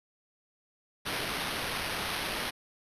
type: noise with sample-and-hold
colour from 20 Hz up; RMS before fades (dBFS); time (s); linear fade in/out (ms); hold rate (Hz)
white; -34; 1.05-2.51; 20; 7350
effects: resampled to 32000 Hz